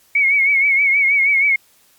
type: tone with vibrato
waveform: sine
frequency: 2217 Hz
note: C#7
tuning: in tune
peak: -11 dBFS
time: 0.15-1.56 s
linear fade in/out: 5 ms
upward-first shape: triangle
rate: 6.3 Hz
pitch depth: 79 cents each way
effects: white hiss -54 dBFS RMS until 1.98 s + MP3 96 kbps